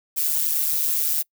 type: noise with amplitude modulation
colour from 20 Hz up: violet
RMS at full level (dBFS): -19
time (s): 0.16-1.23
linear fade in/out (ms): 20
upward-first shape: sine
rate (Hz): 153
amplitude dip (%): 75
effects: noise-tail reverb RT60 0.1 s tail -26 dB re dry